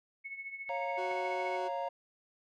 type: tone with tremolo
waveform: sine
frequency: 2200 Hz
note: C#7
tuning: 14 cents flat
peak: -37 dBFS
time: 0.24-1.58 s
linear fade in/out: 20 ms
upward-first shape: triangle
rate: 14 Hz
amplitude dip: 75%
type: chord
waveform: triangle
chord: Bb minor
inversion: first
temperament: equal with one note detuned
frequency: 550.9 / 698.5 / 932.3 Hz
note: Db5 / F5 / Bb5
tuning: -11 / 0 / 0 cents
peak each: -36 dBFS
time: 0.69-1.89 s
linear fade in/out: 10 ms
type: clicks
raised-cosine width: 0.3 ms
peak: -34 dBFS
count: 2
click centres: 0.691 / 1.114 s
type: tone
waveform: 40% pulse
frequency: 370 Hz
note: F#4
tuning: in tune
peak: -38 dBFS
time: 0.97-1.69 s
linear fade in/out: 20 ms
effects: low-pass 5000 Hz 12 dB/octave